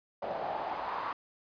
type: noise with band-pass filter sweep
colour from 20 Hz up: pink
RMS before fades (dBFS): -36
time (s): 0.22-1.13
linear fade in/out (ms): 5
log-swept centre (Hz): 630 to 1100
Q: 3.8
effects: resampled to 11025 Hz